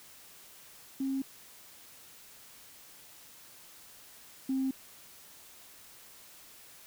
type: tone pair in turn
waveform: sine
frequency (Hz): 268.9 / 265.2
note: C4 / C4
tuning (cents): +47 / +23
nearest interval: unison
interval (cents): 24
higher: first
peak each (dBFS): -29 / -27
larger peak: second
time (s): 1-1.22 / 4.49-4.71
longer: neither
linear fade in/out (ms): 5
effects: tanh soft clip ceiling -23 dBFS + white hiss -54 dBFS RMS until 6.86 s